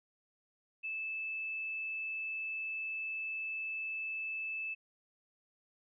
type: tone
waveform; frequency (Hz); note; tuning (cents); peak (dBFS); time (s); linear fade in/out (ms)
sine; 2624; E7; -9; -36; 0.83-4.75; 20
effects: none